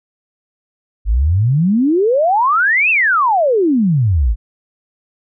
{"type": "exponential two-way sweep", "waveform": "sine", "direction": "up then down", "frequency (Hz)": [48.07, 2726, 48.07], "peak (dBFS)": -10, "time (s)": [1.05, 4.36], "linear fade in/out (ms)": 50, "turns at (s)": 2.9, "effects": []}